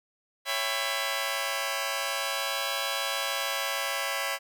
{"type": "chord", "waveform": "10% pulse", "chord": "C# half-diminished seventh", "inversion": "none", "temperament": "just", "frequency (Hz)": [554.4, 665.2, 798.3, 997.9], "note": ["C#5", "E5", "G5", "B5"], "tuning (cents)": [0, 16, 31, 18], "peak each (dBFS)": [-24, -26, -27, -26], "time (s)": [0.45, 4.39], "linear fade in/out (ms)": 50, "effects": []}